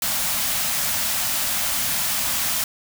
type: band-stop noise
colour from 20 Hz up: white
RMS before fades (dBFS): -23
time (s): 0.02-2.64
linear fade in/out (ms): 2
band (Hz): 280 to 560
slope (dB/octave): 48
effects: none